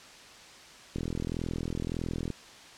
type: click train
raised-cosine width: 3 ms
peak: -20 dBFS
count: 57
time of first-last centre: 0.96-2.303 s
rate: 41.7 Hz
effects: white hiss -50 dBFS RMS until 2.77 s + low-pass 6000 Hz 12 dB/octave